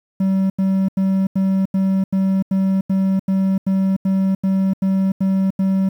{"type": "tone bursts", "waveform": "triangle", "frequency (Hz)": 191.8, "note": "G3", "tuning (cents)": -37, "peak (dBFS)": -12, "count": 15, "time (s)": [0.2, 5.89], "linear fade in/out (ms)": 5, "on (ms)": 300, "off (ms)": 85, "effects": ["8-bit"]}